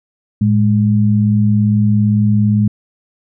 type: tone pair together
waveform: sine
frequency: 110.03 / 207.7 Hz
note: A2 / G#3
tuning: 0 / 0 cents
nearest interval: major seventh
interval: 1100 cents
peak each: -12 dBFS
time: 0.41-2.68 s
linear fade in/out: 5 ms
effects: none